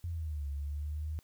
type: exponential two-way sweep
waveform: sine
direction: down then up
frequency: 87.6 to 70.2 to 78.3 Hz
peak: -34 dBFS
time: 0.04-1.19 s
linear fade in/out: 0 ms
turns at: 0.48 s
effects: white hiss -68 dBFS RMS until 1.23 s